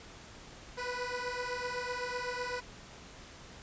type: beating tone pair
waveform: 15% pulse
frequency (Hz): 490.4 / 498.3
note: B4 / B4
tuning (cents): -12 / +15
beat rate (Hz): 7.9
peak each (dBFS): -31 / -32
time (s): 0.77-2.61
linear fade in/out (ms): 20
effects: pink hiss -51 dBFS RMS until 3.62 s + resampled to 16000 Hz